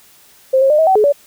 sine tone with pitch steps, 526 / 539 / 603 / 640 / 761 / 424.3 / 572 Hz, C5 / C#5 / D5 / D#5 / F#5 / G#4 / D5, +9 / -49 / +46 / +49 / +48 / +37 / -46 cents, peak -8 dBFS, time 0.53-1.125 s, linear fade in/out 10 ms, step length 85 ms, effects white hiss -47 dBFS RMS until 1.26 s

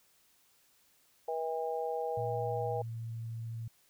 harmonic tone, 161.2 Hz, E3, 38 cents flat, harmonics 3 / 4 / 5, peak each -35 / -39 / -37 dBFS, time 1.28-2.82 s, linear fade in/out 5 ms
sine tone with pitch glide, 115.8 to 114.21 Hz, A#2 to A#2, -11 to -35 cents, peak -37 dBFS, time 2.17-3.68 s, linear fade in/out 5 ms, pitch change -24 cents, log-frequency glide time 2.36-2.93 s
effects white hiss -68 dBFS RMS until 3.89 s

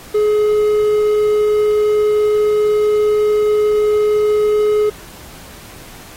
triangle tone, 422.2 Hz, G#4, 29 cents sharp, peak -9 dBFS, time 0.14-4.9 s, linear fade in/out 10 ms, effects pink hiss -38 dBFS RMS until 6.16 s + AAC 48 kbps

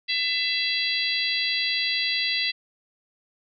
harmonic tone, 669 Hz, E5, 25 cents sharp, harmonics 3 / 4 / 5 / 6 / 7, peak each -29 / -29 / -29 / -29 / -29 dBFS, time 0.08-2.52 s, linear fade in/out 20 ms, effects none

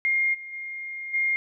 sine tone with level steps, 2126 Hz, C7, 27 cents sharp, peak -20 / -36 / -32 / -21 dBFS, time 0.05-1.36 s, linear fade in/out 0 ms, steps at 0.33 / 0.52 / 1.13 s, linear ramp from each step 20 ms, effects none

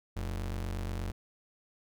square ring-modulated tone, 65.41 Hz, C2, in tune, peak -31 dBFS, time 0.16-1.12 s, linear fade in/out 10 ms, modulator 24.2 Hz, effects none

